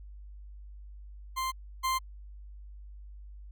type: tone pair in turn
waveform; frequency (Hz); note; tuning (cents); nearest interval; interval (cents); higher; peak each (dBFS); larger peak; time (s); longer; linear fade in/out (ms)
40% pulse; 1046.5 / 1046.5; C6 / C6; 0 / 0; unison; 0; neither; -29 / -26; second; 1.36-1.52 / 1.83-1.99; neither; 20
effects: added 50 Hz sine -44 dBFS peak until 3.51 s